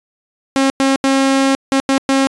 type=tone bursts at uneven times; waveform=sawtooth; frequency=270.2 Hz; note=C#4; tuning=44 cents flat; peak=-7 dBFS; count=6; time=0.56-0.7 / 0.8-0.96 / 1.04-1.55 / 1.72-1.8 / 1.89-1.98 / 2.09-2.27 s; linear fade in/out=0 ms; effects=resampled to 22050 Hz